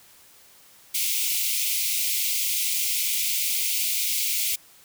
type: high-pass noise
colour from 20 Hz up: white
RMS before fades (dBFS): -25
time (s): 0.94-4.56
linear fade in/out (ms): 10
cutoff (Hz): 2100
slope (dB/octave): 96
effects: white hiss -53 dBFS RMS until 4.84 s